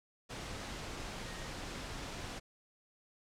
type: tone in noise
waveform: sine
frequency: 1864.7 Hz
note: A#6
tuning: in tune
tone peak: -54 dBFS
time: 1.26-1.49 s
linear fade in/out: 20 ms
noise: pink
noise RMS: -43 dBFS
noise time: 0.29-2.4 s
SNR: -14 dB
effects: low-pass 7000 Hz 12 dB/octave